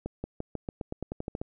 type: accelerating click train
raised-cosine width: 2 ms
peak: -20 dBFS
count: 13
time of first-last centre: 0.06-1.415 s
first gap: 180 ms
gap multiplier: 0.91
effects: none